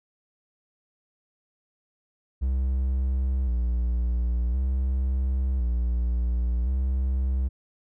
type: tone with vibrato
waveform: triangle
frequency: 62.4 Hz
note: B1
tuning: 19 cents sharp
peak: -20 dBFS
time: 2.41-7.49 s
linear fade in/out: 20 ms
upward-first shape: square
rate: 0.47 Hz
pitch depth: 74 cents each way
effects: none